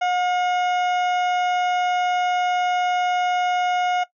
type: harmonic tone with a mistuned harmonic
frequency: 722 Hz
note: F#5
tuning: 43 cents flat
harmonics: 1 / 2 / 3 / 4 / 5 / 7 / 8 / 9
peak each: -19 / -28 / -31 / -34 / -43 / -48 / -48 / -46 dBFS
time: 0.01-4.04 s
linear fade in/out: 10 ms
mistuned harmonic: 2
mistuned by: -22 cents
effects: noise-tail reverb RT60 0.1 s tail -17 dB re dry